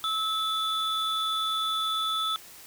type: tone pair together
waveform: triangle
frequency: 1300 / 3471 Hz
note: E6 / A7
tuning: -24 / -24 cents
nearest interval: octave + perfect fourth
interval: 1700 cents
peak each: -27 dBFS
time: 0.04-2.36 s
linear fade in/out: 0 ms
effects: white hiss -48 dBFS RMS until 2.66 s